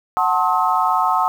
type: chord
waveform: sine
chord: F# diminished seventh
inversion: none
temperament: just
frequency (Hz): 740 / 888 / 1065.6 / 1278.7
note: F#5 / A5 / C6 / Eb6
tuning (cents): 0 / +16 / +31 / +47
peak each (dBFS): -20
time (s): 0.17-1.28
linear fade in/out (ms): 0
effects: 7-bit